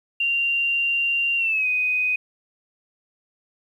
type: tone with pitch glide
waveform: sine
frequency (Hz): 2773 to 2499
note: F7 to D#7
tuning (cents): -13 to +7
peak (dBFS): -19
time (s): 0.2-2.16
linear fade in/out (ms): 5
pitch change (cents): -180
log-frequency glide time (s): 1.37-1.67
effects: 9-bit